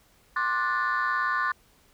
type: chord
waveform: sine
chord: D dominant seventh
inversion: third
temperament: just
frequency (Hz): 1057.2 / 1174.7 / 1468.3 / 1762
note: C6 / D6 / F#6 / A6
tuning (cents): +18 / 0 / -14 / +2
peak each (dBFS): -28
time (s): 0.36-1.52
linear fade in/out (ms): 5
effects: tanh soft clip ceiling -18 dBFS + pink hiss -61 dBFS RMS until 1.93 s